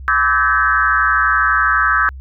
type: tone with frequency modulation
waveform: sine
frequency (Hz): 1416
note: F6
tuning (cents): +23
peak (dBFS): -11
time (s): 0.08-2.09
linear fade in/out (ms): 0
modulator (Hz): 132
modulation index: 2.2
effects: added 66 Hz sine -29 dBFS peak until 2.2 s